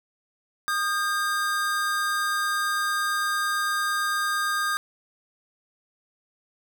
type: tone pair together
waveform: square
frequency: 1228.9 / 1600 Hz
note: D#6 / G6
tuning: -22 / +35 cents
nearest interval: perfect fourth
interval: 457 cents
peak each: -27 / -27 dBFS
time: 0.68-4.77 s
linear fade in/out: 0 ms
effects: none